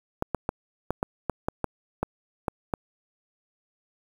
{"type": "clicks", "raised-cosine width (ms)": 1, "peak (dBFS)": -11, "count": 11, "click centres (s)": [0.224, 0.347, 0.491, 0.906, 1.029, 1.297, 1.485, 1.643, 2.03, 2.482, 2.738], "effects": ["7-bit"]}